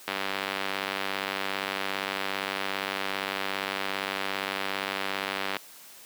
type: click train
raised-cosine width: 0.3 ms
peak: -12 dBFS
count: 536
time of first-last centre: 0.08-5.567 s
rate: 97.5 Hz
effects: white hiss -49 dBFS RMS until 6.05 s + high-pass 200 Hz 12 dB/octave